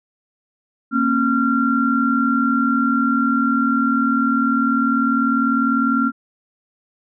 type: tone cluster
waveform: sine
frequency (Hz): 231.9 / 272 / 1376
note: A#3 / C#4 / F6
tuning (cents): -9 / -33 / -26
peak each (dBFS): -19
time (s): 0.91-6.12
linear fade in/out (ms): 50
effects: none